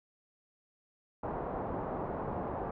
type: low-pass noise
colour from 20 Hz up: white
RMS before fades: -37 dBFS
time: 1.23-2.71 s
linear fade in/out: 5 ms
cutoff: 940 Hz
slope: 24 dB/octave
effects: none